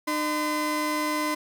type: tone pair together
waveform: 30% pulse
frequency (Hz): 303.2 / 1020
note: D#4 / C6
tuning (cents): -45 / -44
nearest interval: octave + major sixth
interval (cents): 2101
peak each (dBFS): -25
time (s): 0.07-1.35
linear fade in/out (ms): 10
effects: none